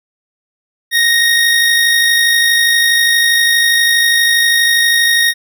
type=tone with amplitude modulation; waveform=25% pulse; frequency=1864.7 Hz; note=A#6; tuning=in tune; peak=-4 dBFS; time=0.91-5.34 s; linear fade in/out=50 ms; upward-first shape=sine; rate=52.4 Hz; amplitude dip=30%; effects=none